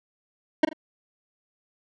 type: tone with echo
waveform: 25% pulse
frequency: 311.8 Hz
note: D#4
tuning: 4 cents sharp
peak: -10 dBFS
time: 0.63-0.65 s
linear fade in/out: 5 ms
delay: 41 ms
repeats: 2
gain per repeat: -10 dB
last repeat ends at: 0.732 s
effects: low-pass 3000 Hz 12 dB/octave